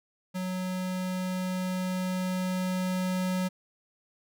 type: tone with level ramp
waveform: square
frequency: 184.4 Hz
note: F#3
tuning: 6 cents flat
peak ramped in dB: -31 to -27 dBFS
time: 0.34-3.49 s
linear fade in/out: 20 ms
effects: none